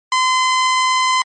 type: tone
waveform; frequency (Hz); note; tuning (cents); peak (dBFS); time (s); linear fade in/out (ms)
sawtooth; 1027; C6; -33; -9; 0.12-1.22; 2
effects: MP3 32 kbps